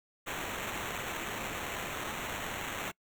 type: noise with sample-and-hold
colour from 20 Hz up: blue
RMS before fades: -38 dBFS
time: 0.26-2.92 s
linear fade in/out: 20 ms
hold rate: 4900 Hz
effects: noise-tail reverb RT60 0.1 s tail -25 dB re dry